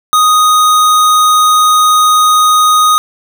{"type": "tone", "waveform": "square", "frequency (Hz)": 1244.5, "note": "D#6", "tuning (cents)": 0, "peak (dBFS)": -6, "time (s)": [0.13, 2.98], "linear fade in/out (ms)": 0, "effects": []}